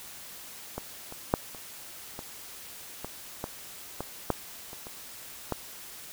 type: clicks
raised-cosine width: 1 ms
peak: -19 / -27 / -7 / -30 / -23 / -21 / -18 / -18 / -10 / -28 / -27 / -14 dBFS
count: 12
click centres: 0.78 / 1.124 / 1.339 / 1.548 / 2.191 / 3.046 / 3.441 / 4.006 / 4.303 / 4.731 / 4.869 / 5.523 s
effects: white hiss -45 dBFS RMS until 6.12 s